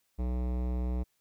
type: tone with hard clipping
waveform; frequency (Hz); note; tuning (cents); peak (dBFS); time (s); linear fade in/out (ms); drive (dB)
sine; 61.74; B1; 0; -31; 0.18-1.04; 20; 18
effects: white hiss -75 dBFS RMS until 1.2 s